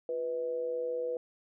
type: tone with amplitude modulation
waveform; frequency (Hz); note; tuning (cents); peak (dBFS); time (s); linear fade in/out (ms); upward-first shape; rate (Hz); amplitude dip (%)
sine; 493.9; B4; 0; -28; 0.09-1.17; 2; sine; 143; 60
effects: none